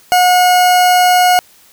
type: tone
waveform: 40% pulse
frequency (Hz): 724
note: F#5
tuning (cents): -38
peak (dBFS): -6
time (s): 0.12-1.39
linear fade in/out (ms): 0
effects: white hiss -46 dBFS RMS until 1.72 s